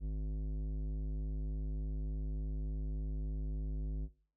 sine tone with tanh clipping, 51.7 Hz, G#1, 7 cents flat, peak -36 dBFS, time 0-4.09 s, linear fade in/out 50 ms, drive 13 dB, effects noise-tail reverb RT60 0.4 s tail -18 dB re dry

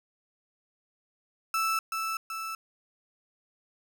35% pulse tone with echo, 1318.5 Hz, E6, in tune, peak -24 dBFS, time 1.54-1.79 s, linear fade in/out 2 ms, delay 380 ms, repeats 2, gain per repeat -4 dB, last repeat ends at 2.55 s, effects none

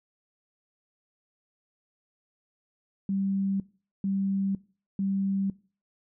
sine tone bursts, 195.2 Hz, G3, 7 cents flat, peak -25 dBFS, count 3, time 3.09-5.5 s, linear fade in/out 2 ms, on 510 ms, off 440 ms, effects noise-tail reverb RT60 0.4 s tail -21 dB re dry

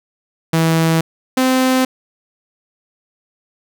sawtooth tone pair in turn, 162.9 / 258.6 Hz, E3 / C4, -20 / -20 cents, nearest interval minor sixth, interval 800 cents, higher second, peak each -8 dBFS, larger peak neither, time 0.53-1.01 / 1.37-1.85 s, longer neither, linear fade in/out 5 ms, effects none

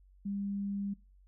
sine tone, 200 Hz, G3, 35 cents sharp, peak -33 dBFS, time 0.25-0.94 s, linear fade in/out 10 ms, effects noise-tail reverb RT60 0.3 s tail -22 dB re dry + added 47 Hz sine -58 dBFS peak until 1.27 s

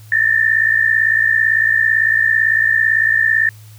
sine tone pair together, 1760 / 1817.9 Hz, A6 / A#6, 0 / -44 cents, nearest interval minor second, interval 56 cents, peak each -14 dBFS, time 0.12-3.49 s, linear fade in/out 2 ms, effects added 107 Hz sine -37 dBFS peak until 3.78 s + white hiss -48 dBFS RMS until 3.78 s

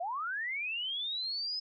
sine linear sweep, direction up, 650 to 5120 Hz, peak -33 dBFS, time 0-1.6 s, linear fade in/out 10 ms, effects none

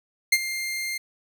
sawtooth tone with ADSR envelope, 2108 Hz, C7, 12 cents sharp, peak -10 dBFS, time 0.32-0.98 s, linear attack 7 ms, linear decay 48 ms, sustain -14 dB, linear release 10 ms, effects none

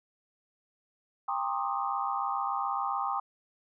sine tone cluster, 798 / 925 / 1066 / 1182 / 1249 Hz, G5 / A#5 / C6 / D6 / D#6, +31 / -14 / +32 / +11 / +6 cents, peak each -33 / -38 / -34 / -38 / -35 dBFS, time 1.28-3.2 s, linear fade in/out 5 ms, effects none

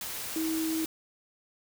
sine tone in noise, 320.6 Hz, E4, 48 cents flat, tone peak -28 dBFS, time 0.36-0.85 s, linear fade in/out 2 ms, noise white, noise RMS -37 dBFS, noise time 0.01-0.86 s, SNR +6 dB, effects none

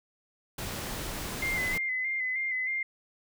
pink noise, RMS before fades -36 dBFS, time 0.58-1.78 s, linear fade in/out 5 ms
sine tone with vibrato, 2065 Hz, C7, 23 cents flat, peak -28 dBFS, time 1.42-2.83 s, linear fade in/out 5 ms, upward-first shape square, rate 3.2 Hz, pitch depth 35 cents each way
effects none

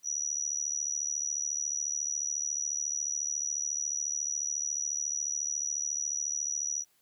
sine tone with amplitude modulation, 5840 Hz, F#8, 24 cents flat, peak -26 dBFS, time 0.03-6.85 s, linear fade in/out 50 ms, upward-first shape sine, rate 74.1 Hz, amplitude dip 95%, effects white hiss -69 dBFS RMS until 7.01 s

